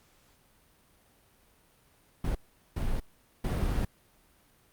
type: noise bursts at uneven times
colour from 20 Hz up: brown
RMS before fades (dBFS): -29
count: 3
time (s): 2.24-2.35 / 2.76-3 / 3.44-3.85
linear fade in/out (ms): 5
effects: pink hiss -64 dBFS RMS until 4.72 s + Opus 48 kbps